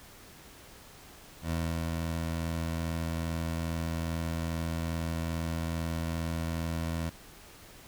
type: tone with ADSR envelope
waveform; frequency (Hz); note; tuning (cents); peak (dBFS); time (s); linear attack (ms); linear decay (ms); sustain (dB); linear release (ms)
20% pulse; 82.41; E2; 0; -24; 1.41-7.1; 100; 290; -2; 13
effects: pink hiss -52 dBFS RMS until 7.87 s